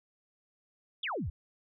sine exponential sweep, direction down, 3744 to 59.6 Hz, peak -32 dBFS, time 1.03-1.3 s, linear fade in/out 5 ms, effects none

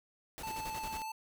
pink noise with tremolo, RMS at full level -44 dBFS, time 0.38-1.02 s, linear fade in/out 0 ms, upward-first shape square, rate 11 Hz, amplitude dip 60%
square tone with vibrato, 880 Hz, A5, in tune, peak -39 dBFS, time 0.43-1.12 s, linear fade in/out 5 ms, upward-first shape sine, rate 9.3 Hz, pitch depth 11 cents each way
effects none

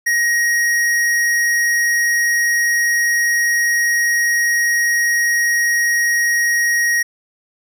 triangle tone with hard clipping, 1885 Hz, A#6, 19 cents sharp, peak -15 dBFS, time 0.06-7.03 s, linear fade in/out 10 ms, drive 18 dB, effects none

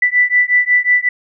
sine beating tone pair, 1975.5 / 1981 Hz, B6 / B6, 0 / +5 cents, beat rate 5.5 Hz, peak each -13 dBFS, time 0.02-1.09 s, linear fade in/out 5 ms, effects none

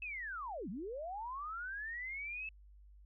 sine linear two-way sweep, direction down then up, 2637 to 164.3 to 2637 Hz, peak -40 dBFS, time 0.02-2.49 s, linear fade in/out 2 ms, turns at 0.69 s, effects added 50 Hz sine -56 dBFS peak until 3.05 s

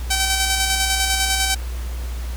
5% pulse tone with tremolo, 770 Hz, G5, 31 cents flat, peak -5 dBFS, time 0.1-1.55 s, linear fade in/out 10 ms, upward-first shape square, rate 10 Hz, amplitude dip 30%, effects added 60 Hz sine -24 dBFS peak until 2.36 s + pink hiss -39 dBFS RMS until 2.36 s

